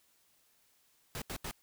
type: noise bursts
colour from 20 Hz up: pink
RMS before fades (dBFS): -40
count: 3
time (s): 1.15-1.511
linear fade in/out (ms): 0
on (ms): 67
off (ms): 80
effects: white hiss -70 dBFS RMS until 1.62 s